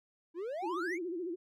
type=exponential sweep; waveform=triangle; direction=up; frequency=316.1 to 2371 Hz; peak=-34 dBFS; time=0.34-0.99 s; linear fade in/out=50 ms
type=tone with vibrato; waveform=sine; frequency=349.2 Hz; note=F4; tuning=in tune; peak=-35 dBFS; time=0.62-1.36 s; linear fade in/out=20 ms; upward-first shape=sine; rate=14 Hz; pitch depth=120 cents each way
effects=none